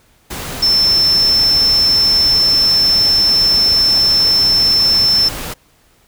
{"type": "tone in noise", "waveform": "sine", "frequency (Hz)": 5320, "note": "E8", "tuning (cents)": 15, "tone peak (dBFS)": -9, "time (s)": [0.62, 5.29], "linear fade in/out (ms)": 10, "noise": "pink", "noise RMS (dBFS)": -25, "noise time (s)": [0.3, 5.54], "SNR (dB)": 13, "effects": ["pink hiss -53 dBFS RMS until 6.07 s"]}